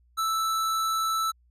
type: tone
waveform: square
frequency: 1318.5 Hz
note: E6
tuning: in tune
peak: -25 dBFS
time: 0.17-1.32 s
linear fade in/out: 20 ms
effects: added 60 Hz sine -59 dBFS peak until 1.5 s + resampled to 32000 Hz